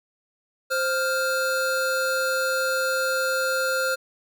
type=tone pair together; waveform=square; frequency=524 / 1398.9 Hz; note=C5 / F6; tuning=+2 / +2 cents; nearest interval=octave + perfect fourth; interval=1700 cents; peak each=-26 / -25 dBFS; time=0.7-3.96 s; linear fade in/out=20 ms; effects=none